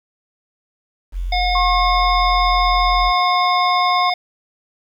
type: tone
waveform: sine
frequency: 44.27 Hz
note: F1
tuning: 24 cents sharp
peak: -20 dBFS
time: 1.12-3.13 s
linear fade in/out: 50 ms
type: harmonic tone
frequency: 721 Hz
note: F#5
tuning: 45 cents flat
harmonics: 1 / 3 / 5 / 7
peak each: -18 / -23 / -25 / -26 dBFS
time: 1.32-4.14 s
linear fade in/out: 5 ms
type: tone with pitch glide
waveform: sine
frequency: 1078 to 1069.9 Hz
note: C#6 to C6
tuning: -49 to +38 cents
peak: -16 dBFS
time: 1.55-4.1 s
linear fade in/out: 5 ms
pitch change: -13 cents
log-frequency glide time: 1.67-3.58 s
effects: 8-bit